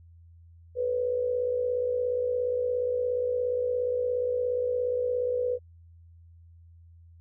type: tone with amplitude modulation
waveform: sine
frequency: 495.2 Hz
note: B4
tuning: 5 cents sharp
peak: -22 dBFS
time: 0.75-5.59 s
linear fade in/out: 50 ms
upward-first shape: sine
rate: 57.1 Hz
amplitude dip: 60%
effects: added 84 Hz sine -50 dBFS peak until 7.2 s